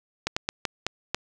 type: slowing click train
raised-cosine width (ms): 0.2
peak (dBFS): -8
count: 6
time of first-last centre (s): 0.27-1.146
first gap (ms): 95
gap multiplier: 1.31
effects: none